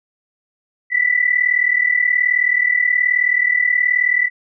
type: tone pair together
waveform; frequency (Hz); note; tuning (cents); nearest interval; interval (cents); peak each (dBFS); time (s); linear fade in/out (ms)
sine; 1957 / 1995.8; B6 / B6; -16 / +18; unison; 34; -16; 0.9-4.3; 50
effects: none